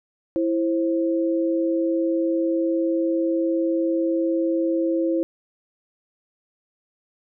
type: tone pair together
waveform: sine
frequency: 331.3 / 530 Hz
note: E4 / C5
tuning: +9 / +22 cents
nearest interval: minor sixth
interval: 813 cents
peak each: -20 / -25 dBFS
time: 0.36-5.23 s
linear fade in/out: 0 ms
effects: none